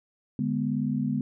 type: chord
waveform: sine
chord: G# diminished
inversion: second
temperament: equal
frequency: 146.83 / 207.7 / 246.9 Hz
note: D3 / G#3 / B3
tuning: 0 / 0 / 0 cents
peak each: -30 / -29 / -28 dBFS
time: 0.39-1.21 s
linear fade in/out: 2 ms
effects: none